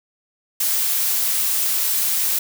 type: noise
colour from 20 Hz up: blue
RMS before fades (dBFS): -20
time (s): 0.6-2.39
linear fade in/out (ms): 5
effects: none